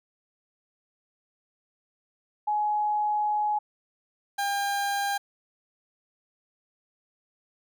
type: tone pair in turn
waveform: sine / 30% pulse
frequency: 841 / 802.3 Hz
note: G#5 / G5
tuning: +22 / +40 cents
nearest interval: minor second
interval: 82 cents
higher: first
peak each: -23 dBFS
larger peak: neither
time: 2.47-3.59 / 4.38-5.18 s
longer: first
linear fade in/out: 10 ms
effects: none